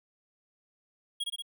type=tone with echo; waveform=square; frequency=3295 Hz; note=G#7; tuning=14 cents flat; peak=-30 dBFS; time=1.2-1.24 s; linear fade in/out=10 ms; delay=61 ms; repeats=3; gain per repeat=-2 dB; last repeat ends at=1.423 s; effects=none